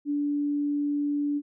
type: tone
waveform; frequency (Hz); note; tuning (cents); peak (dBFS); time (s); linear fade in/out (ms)
sine; 290; D4; -22; -24; 0.05-1.42; 50
effects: none